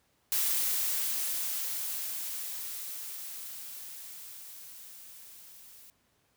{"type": "noise with level ramp", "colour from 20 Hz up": "blue", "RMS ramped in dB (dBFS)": [-28, -53], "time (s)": [0.32, 5.9], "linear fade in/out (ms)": 0, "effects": ["pink hiss -71 dBFS RMS until 6.36 s", "high-pass 60 Hz 12 dB/octave"]}